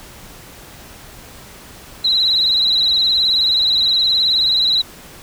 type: tone with vibrato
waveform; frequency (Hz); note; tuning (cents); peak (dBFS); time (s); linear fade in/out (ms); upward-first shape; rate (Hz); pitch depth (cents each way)
sine; 3969; B7; +8; -12; 2.04-4.82; 10; sine; 19; 60
effects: pink hiss -39 dBFS RMS until 5.22 s